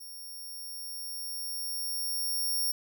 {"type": "tone with level ramp", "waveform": "15% pulse", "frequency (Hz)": 5550, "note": "F8", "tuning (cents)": -12, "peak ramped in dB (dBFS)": [-37, -21], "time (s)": [0, 2.72], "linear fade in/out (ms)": 10, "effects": []}